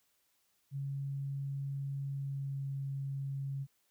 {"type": "tone with pitch glide", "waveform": "sine", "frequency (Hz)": [138.59, 137.47], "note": ["C#3", "C#3"], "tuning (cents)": [0, -14], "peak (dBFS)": -35, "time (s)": [0.71, 3.67], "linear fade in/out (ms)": 50, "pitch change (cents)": -14, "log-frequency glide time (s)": [2.1, 2.67], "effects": ["white hiss -75 dBFS RMS until 3.9 s"]}